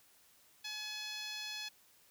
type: tone with band-pass filter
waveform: 10% pulse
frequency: 850 Hz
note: G#5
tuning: 40 cents sharp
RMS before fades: -43 dBFS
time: 0.64-1.69 s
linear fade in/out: 10 ms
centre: 4200 Hz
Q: 0.89
effects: white hiss -66 dBFS RMS until 2.1 s